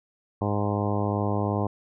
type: harmonic tone with a mistuned harmonic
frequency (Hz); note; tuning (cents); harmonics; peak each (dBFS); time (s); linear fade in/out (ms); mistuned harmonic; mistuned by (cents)
102.7; G#2; -19; 1 / 2 / 3 / 4 / 5 / 6 / 7 / 8 / 9 / 10; -27 / -30 / -32 / -33 / -34 / -35 / -35 / -36 / -37 / -37; 0.41-1.67; 5; 10; +23
effects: none